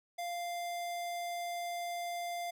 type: tone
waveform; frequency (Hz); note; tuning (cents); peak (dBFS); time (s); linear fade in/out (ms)
square; 696; F5; -6; -37; 0.18-2.51; 10
effects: none